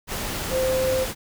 sine tone in noise, 520 Hz, C5, 11 cents flat, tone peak -20 dBFS, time 0.5-1.07 s, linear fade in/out 50 ms, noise pink, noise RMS -29 dBFS, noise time 0.07-1.15 s, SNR +6 dB, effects none

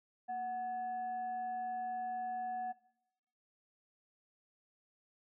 sine tone with frequency modulation, 740 Hz, F#5, in tune, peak -36 dBFS, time 0.28-2.73 s, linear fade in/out 20 ms, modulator 971 Hz, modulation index 0.27, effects noise-tail reverb RT60 0.9 s tail -21 dB re dry

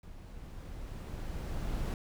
brown noise with level ramp, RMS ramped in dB -49 to -33 dBFS, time 0.03-1.94 s, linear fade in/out 2 ms, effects none

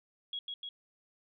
sine tone with echo, 3320 Hz, G#7, 1 cent flat, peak -35 dBFS, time 0.33-0.39 s, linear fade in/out 2 ms, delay 150 ms, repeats 2, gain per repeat -2 dB, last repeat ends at 0.69 s, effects none

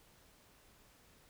silence, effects pink hiss -65 dBFS RMS until 1.29 s

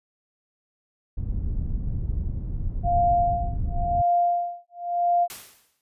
pink low-pass noise, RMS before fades -27 dBFS, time 1.17-4.02 s, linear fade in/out 5 ms, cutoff 110 Hz, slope 12 dB/octave
sine tone with tremolo, 698.5 Hz, F5, in tune, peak -17 dBFS, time 2.83-5.28 s, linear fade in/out 50 ms, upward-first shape sine, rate 0.95 Hz, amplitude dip 100%
white noise with exponential decay, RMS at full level -35 dBFS, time 5.3-5.81 s, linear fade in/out 1 ms, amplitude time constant 110 ms
effects resampled to 32000 Hz

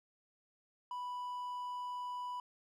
triangle tone, 987.8 Hz, B5, in tune, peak -37 dBFS, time 0.91-2.4 s, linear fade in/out 2 ms, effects none

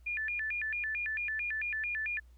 sine tone with vibrato, 2061 Hz, C7, 27 cents flat, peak -32 dBFS, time 0.06-2.2 s, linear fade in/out 10 ms, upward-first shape square, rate 4.5 Hz, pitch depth 280 cents each way, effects added 60 Hz sine -54 dBFS peak until 2.37 s + pink hiss -73 dBFS RMS until 2.37 s

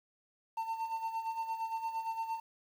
triangle tone with tremolo, 901 Hz, A5, 41 cents sharp, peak -30 dBFS, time 0.57-2.4 s, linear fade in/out 5 ms, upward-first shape sine, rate 8.7 Hz, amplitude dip 65%, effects 10-bit

